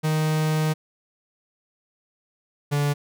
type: tone pair in turn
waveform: 45% pulse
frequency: 155.56 / 144.62 Hz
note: D#3 / D3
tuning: 0 / -26 cents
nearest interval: minor second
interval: 126 cents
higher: first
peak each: -20 / -20 dBFS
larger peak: neither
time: 0.03-0.74 / 2.71-2.94 s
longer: first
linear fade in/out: 20 ms
effects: none